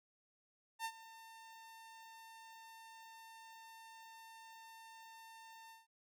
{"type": "tone with ADSR envelope", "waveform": "sawtooth", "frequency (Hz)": 902, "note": "A5", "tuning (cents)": 43, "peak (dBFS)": -34, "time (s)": [0.79, 5.87], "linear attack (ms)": 57, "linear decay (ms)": 65, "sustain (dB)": -17, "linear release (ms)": 160, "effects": []}